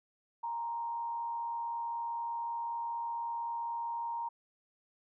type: tone with frequency modulation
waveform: sine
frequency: 932.3 Hz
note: A#5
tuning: in tune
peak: -34 dBFS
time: 0.43-4.29 s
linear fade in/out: 10 ms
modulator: 104 Hz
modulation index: 0.33
effects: none